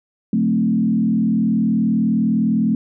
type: tone with frequency modulation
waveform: sine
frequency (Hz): 219.2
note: A3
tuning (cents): -6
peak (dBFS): -14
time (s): 0.33-2.75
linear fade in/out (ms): 2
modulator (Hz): 39.8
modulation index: 1.1
effects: none